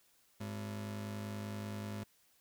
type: ring-modulated tone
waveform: 40% pulse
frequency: 155.56 Hz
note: D#3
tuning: in tune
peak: -36 dBFS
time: 0.4-2.04 s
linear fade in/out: 10 ms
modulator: 52.6 Hz
effects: white hiss -70 dBFS RMS until 2.4 s